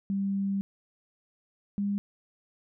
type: tone pair in turn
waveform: sine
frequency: 196.9 / 201.6 Hz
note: G3 / G3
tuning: +8 / +49 cents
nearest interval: unison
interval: 41 cents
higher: second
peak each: -26 dBFS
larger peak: neither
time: 0.1-0.61 / 1.78-1.98 s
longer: first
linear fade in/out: 0 ms
effects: none